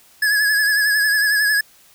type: tone with vibrato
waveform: square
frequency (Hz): 1689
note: G#6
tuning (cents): +29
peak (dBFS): -15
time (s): 0.22-1.61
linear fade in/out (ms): 5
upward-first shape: sine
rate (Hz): 11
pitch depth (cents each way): 47
effects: white hiss -51 dBFS RMS until 1.94 s